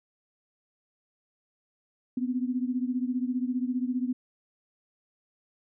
sine beating tone pair, 246.9 / 261.9 Hz, B3 / C4, 0 / +2 cents, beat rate 15 Hz, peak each -28 / -31 dBFS, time 2.17-4.13 s, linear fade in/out 5 ms, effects none

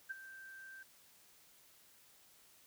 sine tone with ADSR envelope, 1568 Hz, G6, in tune, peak -37 dBFS, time 0.09-0.83 s, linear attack 19 ms, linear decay 20 ms, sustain -13 dB, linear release 4 ms, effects white hiss -65 dBFS RMS until 2.66 s

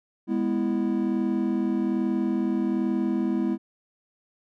triangle chord, E major, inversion first, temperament just, 206 / 247.2 / 329.6 Hz, G#3 / B3 / E4, -14 / +2 / 0 cents, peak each -25 dBFS, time 0.27-3.58 s, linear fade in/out 50 ms, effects none

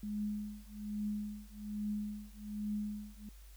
sine tone with tremolo, 209.1 Hz, G#3, 12 cents sharp, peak -33 dBFS, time 0.03-3.29 s, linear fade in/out 2 ms, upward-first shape triangle, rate 1.2 Hz, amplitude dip 100%, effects added 50 Hz sine -52 dBFS peak until 3.56 s + white hiss -64 dBFS RMS until 3.56 s

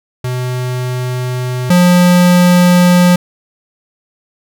square tone pair in turn, 125.8 / 177.91 Hz, B2 / F3, +32 / +32 cents, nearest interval tritone, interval 600 cents, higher second, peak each -16 / -6 dBFS, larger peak second, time 0.24-1.7 / 1.7-3.16 s, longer neither, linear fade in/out 5 ms, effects none

